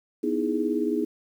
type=chord; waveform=sine; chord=E major seventh; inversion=second; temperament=equal; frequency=246.9 / 311.1 / 329.6 / 415.3 Hz; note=B3 / D#4 / E4 / G#4; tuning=0 / 0 / 0 / 0 cents; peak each=-29 / -27 / -30 / -28 dBFS; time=0.23-1.05 s; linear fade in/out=10 ms; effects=9-bit